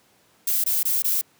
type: noise bursts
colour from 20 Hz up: violet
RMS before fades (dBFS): -22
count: 4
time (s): 0.47-1.213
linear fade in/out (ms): 5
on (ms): 170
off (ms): 21
effects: pink hiss -59 dBFS RMS until 1.39 s + high-pass 150 Hz 12 dB/octave